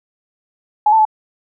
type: tone with pitch steps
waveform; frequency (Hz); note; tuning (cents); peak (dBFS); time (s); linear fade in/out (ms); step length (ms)
sine; 844 / 885 / 864; G#5 / A5 / A5; +28 / +10 / -32; -8; 0.86-1.052; 5; 64
effects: none